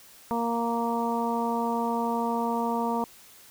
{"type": "harmonic tone", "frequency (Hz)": 233.1, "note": "A#3", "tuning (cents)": 0, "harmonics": [1, 2, 3, 4, 5], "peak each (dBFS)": [-29, -32, -33, -29, -37], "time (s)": [0.31, 3.04], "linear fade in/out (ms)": 0, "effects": ["white hiss -52 dBFS RMS until 3.5 s"]}